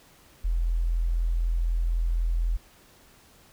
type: tone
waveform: sine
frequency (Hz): 42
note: E1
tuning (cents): +33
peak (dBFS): -22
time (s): 0.44-2.57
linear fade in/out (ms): 10
effects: pink hiss -56 dBFS RMS until 3.52 s